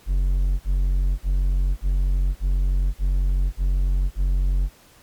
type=tone bursts; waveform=triangle; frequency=45.96 Hz; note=F#1; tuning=11 cents flat; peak=-15 dBFS; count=8; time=0.06-4.695 s; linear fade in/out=50 ms; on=540 ms; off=45 ms; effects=pink hiss -52 dBFS RMS until 5.02 s + MP3 96 kbps